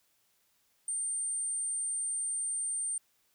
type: tone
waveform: sine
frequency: 8870 Hz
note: C#9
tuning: in tune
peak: -31 dBFS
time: 0.88-2.98 s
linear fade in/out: 2 ms
effects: white hiss -72 dBFS RMS until 3.34 s